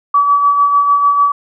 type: tone with tremolo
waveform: sine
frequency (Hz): 1145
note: D6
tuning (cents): -44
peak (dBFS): -6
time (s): 0.14-1.32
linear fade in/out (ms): 5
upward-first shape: sine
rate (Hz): 6.7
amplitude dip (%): 45
effects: none